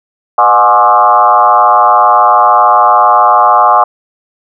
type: tone with frequency modulation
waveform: sine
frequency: 953 Hz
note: A#5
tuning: 38 cents sharp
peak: -3 dBFS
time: 0.38-3.84 s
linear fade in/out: 5 ms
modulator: 113 Hz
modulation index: 2.6
effects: none